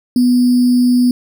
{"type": "tone with sample-and-hold", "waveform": "sine", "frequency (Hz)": 246.9, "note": "B3", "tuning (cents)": 0, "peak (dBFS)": -8, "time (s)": [0.16, 1.11], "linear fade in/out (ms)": 2, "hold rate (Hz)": 4900, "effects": []}